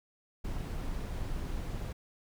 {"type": "noise", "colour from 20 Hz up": "brown", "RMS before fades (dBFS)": -36, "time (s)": [0.44, 1.93], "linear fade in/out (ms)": 10, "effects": []}